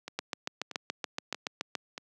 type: two click trains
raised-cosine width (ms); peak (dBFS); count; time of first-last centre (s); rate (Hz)
0.2; -21 / -14; 4 / 12; 0.08-1.979 / 0.19-1.752; 1.58 / 7.04
effects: high-pass 200 Hz 12 dB/octave